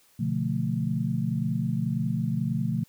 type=chord; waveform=sine; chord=B half-diminished seventh; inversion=none; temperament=equal with one note detuned; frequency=123.47 / 145.4 / 174.61 / 220 Hz; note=B2 / D3 / F3 / A3; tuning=0 / -17 / 0 / 0 cents; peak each=-30 dBFS; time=0.19-2.84 s; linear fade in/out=10 ms; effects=white hiss -61 dBFS RMS until 2.88 s